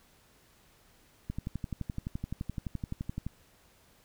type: click train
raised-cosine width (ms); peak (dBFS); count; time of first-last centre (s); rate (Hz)
5; -22; 24; 1.3-3.266; 11.7
effects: pink hiss -63 dBFS RMS until 4.04 s